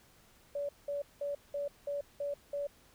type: tone bursts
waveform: sine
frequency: 572 Hz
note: D5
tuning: 46 cents flat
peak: -33 dBFS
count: 7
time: 0.55-2.67 s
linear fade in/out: 5 ms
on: 140 ms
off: 190 ms
effects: pink hiss -63 dBFS RMS until 2.94 s